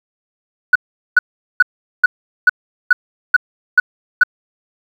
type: tone bursts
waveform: sine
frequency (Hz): 1477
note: F#6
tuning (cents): -3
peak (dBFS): -3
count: 9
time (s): 0.73-4.235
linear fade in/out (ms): 5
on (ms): 25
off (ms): 410
effects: tanh soft clip ceiling 0 dBFS + 7-bit